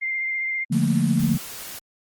sine tone with vibrato, 2100 Hz, C7, 6 cents sharp, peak -23 dBFS, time 0.01-0.65 s, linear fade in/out 20 ms, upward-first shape sine, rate 15 Hz, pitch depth 18 cents each way
sine chord, Bb major seventh, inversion first, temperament just, 145.68 / 174.81 / 218.5 / 233.1 Hz, D3 / F3 / A3 / Bb3, -14 / +2 / -12 / 0 cents, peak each -23 dBFS, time 0.7-1.38 s, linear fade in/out 20 ms
white noise, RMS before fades -36 dBFS, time 0.72-1.79 s, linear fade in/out 5 ms
effects Opus 32 kbps

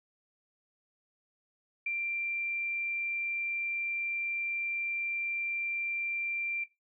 sine tone, 2364 Hz, D7, 11 cents sharp, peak -30 dBFS, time 1.86-6.64 s, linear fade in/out 5 ms, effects noise-tail reverb RT60 0.2 s tail -18 dB re dry

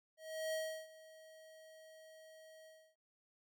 square tone with ADSR envelope, 635 Hz, D#5, 35 cents sharp, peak -37 dBFS, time 0.17-2.96 s, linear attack 360 ms, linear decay 340 ms, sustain -20 dB, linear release 300 ms, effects none

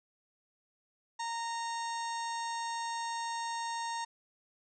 harmonic tone with a mistuned harmonic, 926 Hz, A#5, 12 cents flat, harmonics 1 / 2 / 3 / 4 / 5 / 6 / 7 / 8 / 9, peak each -35 / -44 / -53 / -48 / -50 / -49 / -49 / -56 / -53 dBFS, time 1.19-4.05 s, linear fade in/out 10 ms, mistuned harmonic 5, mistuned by -86 cents, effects none

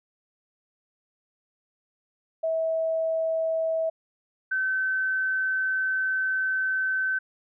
sine tone pair in turn, 648 / 1532.3 Hz, E5 / G6, -30 / -40 cents, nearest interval octave + minor third, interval 1490 cents, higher second, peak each -23 dBFS, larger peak neither, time 2.43-3.9 / 4.51-7.19 s, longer second, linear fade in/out 10 ms, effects none

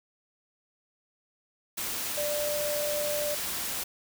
sine tone in noise, 591 Hz, D5, 11 cents sharp, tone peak -29 dBFS, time 2.17-3.35 s, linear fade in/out 10 ms, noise white, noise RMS -33 dBFS, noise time 1.77-3.84 s, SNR +1 dB, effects none

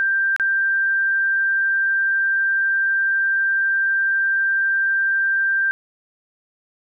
sine tone with dropouts, 1578 Hz, G6, 11 cents sharp, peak -16 dBFS, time 0-5.71 s, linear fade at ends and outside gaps 0 ms, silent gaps 0.363-0.398 s, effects none

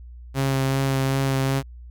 sawtooth tone with vibrato, 134.9 Hz, C#3, 47 cents flat, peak -16 dBFS, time 0.34-1.63 s, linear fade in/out 50 ms, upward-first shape sine, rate 2.6 Hz, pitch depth 14 cents each way, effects added 60 Hz sine -38 dBFS peak until 1.9 s

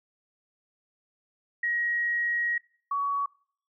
sine tone pair in turn, 1895 / 1126.8 Hz, A#6 / C#6, +28 / +28 cents, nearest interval major sixth, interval 900 cents, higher first, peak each -25 dBFS, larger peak neither, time 1.63-2.58 / 2.91-3.26 s, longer first, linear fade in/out 5 ms, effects noise-tail reverb RT60 0.5 s tail -22 dB re dry

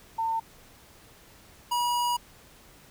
sine / square tone pair in turn, 903 / 965.6 Hz, A5 / B5, +45 / -39 cents, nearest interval minor second, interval 116 cents, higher second, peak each -25 dBFS, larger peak neither, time 0.18-0.4 / 1.71-2.17 s, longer second, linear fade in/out 10 ms, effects pink hiss -54 dBFS RMS until 2.9 s

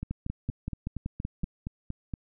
two click trains, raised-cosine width 5 ms, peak -19 / -21 dBFS, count 8 / 10, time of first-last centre 0.11-1.441 / 0.03-2.138 s, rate 5.26 / 4.27 Hz, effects none

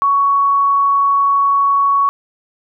sine tone, 1117 Hz, C#6, 13 cents sharp, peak -10 dBFS, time 0.02-2.09 s, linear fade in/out 0 ms, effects none

